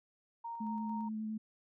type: tone with tremolo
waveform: sine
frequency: 929 Hz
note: A#5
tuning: 6 cents flat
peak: -39 dBFS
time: 0.44-1.09 s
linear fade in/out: 10 ms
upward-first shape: square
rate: 4.4 Hz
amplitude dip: 25%
type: tone with vibrato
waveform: sine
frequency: 217.1 Hz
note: A3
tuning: 23 cents flat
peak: -36 dBFS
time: 0.6-1.38 s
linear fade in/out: 10 ms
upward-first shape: square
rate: 10 Hz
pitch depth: 10 cents each way
effects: none